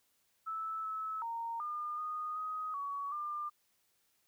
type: tone with pitch steps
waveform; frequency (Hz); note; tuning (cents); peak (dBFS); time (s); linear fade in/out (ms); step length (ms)
sine; 1311 / 1299 / 924 / 1209 / 1234 / 1256 / 1127 / 1197; E6 / E6 / A#5 / D6 / D#6 / D#6 / C#6 / D6; -10 / -26 / -16 / +50 / -15 / +16 / +28 / +33; -36; 0.46-3.5; 20; 380
effects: white hiss -75 dBFS RMS until 4.27 s